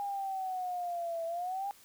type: exponential two-way sweep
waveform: sine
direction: down then up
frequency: 813 to 659.3 to 813 Hz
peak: -33 dBFS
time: 0-1.71 s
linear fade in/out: 0 ms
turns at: 1.25 s
effects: white hiss -59 dBFS RMS until 1.84 s